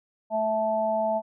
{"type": "harmonic tone", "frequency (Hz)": 218.5, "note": "A3", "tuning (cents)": -12, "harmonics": [1, 3, 4], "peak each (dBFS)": [-34, -24, -28], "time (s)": [0.3, 1.22], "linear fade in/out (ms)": 50, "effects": []}